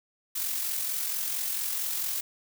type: noise with amplitude modulation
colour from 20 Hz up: blue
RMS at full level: -29 dBFS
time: 0.35-2.21 s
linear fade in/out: 10 ms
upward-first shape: sine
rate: 44.4 Hz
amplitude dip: 40%
effects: none